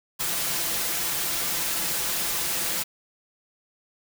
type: noise with comb filter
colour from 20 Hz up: white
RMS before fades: -27 dBFS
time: 0.19-2.84 s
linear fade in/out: 20 ms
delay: 5.9 ms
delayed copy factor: +0.5
effects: none